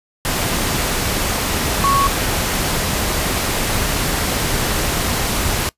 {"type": "tone in noise", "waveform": "sine", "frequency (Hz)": 1108, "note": "C#6", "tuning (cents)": -1, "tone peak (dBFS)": -13, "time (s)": [1.84, 2.07], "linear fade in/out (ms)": 0, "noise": "pink", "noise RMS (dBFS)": -19, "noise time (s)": [0.25, 5.69], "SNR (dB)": 3, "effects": ["noise-tail reverb RT60 0.1 s tail -21 dB re dry", "resampled to 32000 Hz"]}